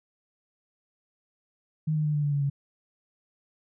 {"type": "tone with pitch steps", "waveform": "sine", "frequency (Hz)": [155.56, 152.89, 150.26, 147.68, 145.14, 142.65, 140.2], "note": ["D#3", "D#3", "D3", "D3", "D3", "C#3", "C#3"], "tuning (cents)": [0, -30, 40, 10, -20, 50, 20], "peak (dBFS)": -23, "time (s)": [1.87, 2.5], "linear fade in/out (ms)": 10, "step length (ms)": 90, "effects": []}